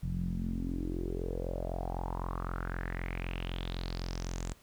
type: tone with low-pass filter sweep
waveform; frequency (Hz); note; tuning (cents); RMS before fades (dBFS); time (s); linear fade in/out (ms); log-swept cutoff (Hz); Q
sawtooth; 43.9; F1; +10; -36; 0.02-4.54; 20; 150 to 7700; 5.7
effects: pink hiss -62 dBFS RMS until 4.62 s